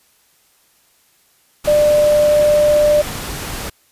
sine tone in noise, 596 Hz, D5, 25 cents sharp, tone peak -9 dBFS, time 1.67-3.02 s, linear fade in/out 10 ms, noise pink, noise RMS -26 dBFS, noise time 1.64-3.7 s, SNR +14 dB, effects white hiss -56 dBFS RMS until 3.91 s + resampled to 32000 Hz

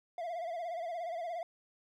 triangle tone with vibrato, 682 Hz, F5, 41 cents flat, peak -34 dBFS, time 0.18-1.43 s, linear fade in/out 2 ms, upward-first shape sine, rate 17 Hz, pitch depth 84 cents each way, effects none

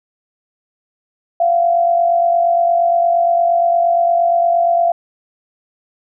sine tone pair together, 685 / 733.6 Hz, F5 / F#5, -34 / -15 cents, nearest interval minor second, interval 119 cents, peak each -11 / -20 dBFS, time 1.4-4.92 s, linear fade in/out 5 ms, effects none

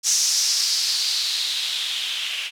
violet noise with low-pass filter sweep, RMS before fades -23 dBFS, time 0.03-2.51 s, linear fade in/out 50 ms, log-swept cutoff 6100 to 2800 Hz, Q 3.8, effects none

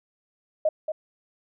sine tone with echo, 622.3 Hz, D#5, in tune, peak -18 dBFS, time 0.65-0.69 s, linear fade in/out 5 ms, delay 230 ms, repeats 1, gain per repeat -7 dB, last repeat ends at 0.92 s, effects none

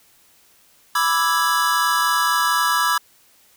square chord, E dominant seventh, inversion second, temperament equal, 987.8 / 1174.7 / 1318.5 / 1661.2 Hz, B5 / D6 / E6 / G#6, 0 / 0 / 0 / 0 cents, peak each -23 dBFS, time 0.95-2.98 s, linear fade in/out 5 ms, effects white hiss -55 dBFS RMS until 3.56 s

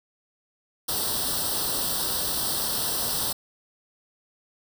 white noise with comb filter, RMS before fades -27 dBFS, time 0.88-3.33 s, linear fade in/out 10 ms, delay 0.22 ms, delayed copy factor +0.85, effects none

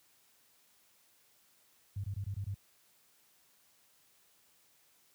sine tone bursts, 99 Hz, G2, 18 cents sharp, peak -34 dBFS, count 6, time 1.96-2.543 s, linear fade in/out 5 ms, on 78 ms, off 23 ms, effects white hiss -68 dBFS RMS until 5.14 s + high-pass 60 Hz 12 dB/octave

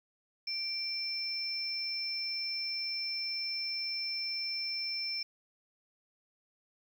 sine tone pair together, 2349 / 5321 Hz, D7 / E8, 0 / +15 cents, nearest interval octave + major second, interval 1415 cents, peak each -40 / -34 dBFS, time 0.47-5.23 s, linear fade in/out 5 ms, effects 10-bit

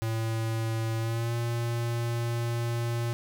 square tone with pitch glide, 112.6 to 117.72 Hz, A2 to A#2, +40 to +17 cents, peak -28 dBFS, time 0.02-3.13 s, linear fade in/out 0 ms, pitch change +77 cents, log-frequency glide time 0.98-1.34 s, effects none

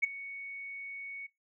sine tone with ADSR envelope, 2225 Hz, C#7, 6 cents sharp, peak -21 dBFS, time 0.02-1.27 s, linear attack 19 ms, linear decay 14 ms, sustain -19 dB, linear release 13 ms, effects noise-tail reverb RT60 0.2 s tail -20 dB re dry + tanh soft clip ceiling -17 dBFS

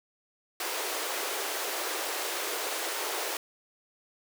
pink high-pass noise, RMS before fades -33 dBFS, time 0.6-3.37 s, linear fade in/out 2 ms, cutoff 350 Hz, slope 48 dB/octave, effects none

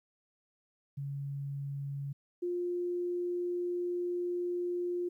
sine tone pair in turn, 140.1 / 353 Hz, C#3 / F4, +19 / +19 cents, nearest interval octave + major third, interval 1600 cents, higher second, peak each -35 / -31 dBFS, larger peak second, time 0.97-2.13 / 2.42-5.09 s, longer second, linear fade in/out 10 ms, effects 12-bit

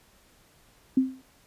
sine tone with exponential decay, 261.4 Hz, C4, 1 cent flat, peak -15 dBFS, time 0.97-1.22 s, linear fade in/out 5 ms, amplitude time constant 54 ms, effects pink hiss -60 dBFS RMS until 1.46 s + resampled to 32000 Hz

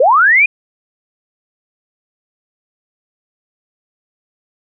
sine linear sweep, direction up, 466.2 to 2489 Hz, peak -6 dBFS, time 0-0.46 s, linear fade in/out 5 ms, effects none

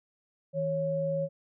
sine tone pair together, 160.3 / 552.1 Hz, E3 / C#5, -48 / -7 cents, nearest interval octave + major sixth, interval 2141 cents, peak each -33 / -28 dBFS, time 0.53-1.29 s, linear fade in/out 50 ms, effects none

